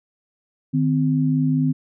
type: tone pair together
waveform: sine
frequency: 153.5 / 258.2 Hz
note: D#3 / C4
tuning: -23 / -23 cents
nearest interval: major sixth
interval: 900 cents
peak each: -19 / -19 dBFS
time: 0.73-1.73 s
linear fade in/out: 20 ms
effects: none